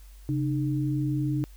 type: tone pair together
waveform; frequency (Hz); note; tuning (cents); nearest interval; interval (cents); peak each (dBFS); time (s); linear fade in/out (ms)
sine; 134.93 / 302.9; C#3 / D#4; -46 / -46; octave + major second; 1400; -26 / -28; 0.29-1.44; 0
effects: added 48 Hz sine -45 dBFS peak until 1.56 s + white hiss -59 dBFS RMS until 1.56 s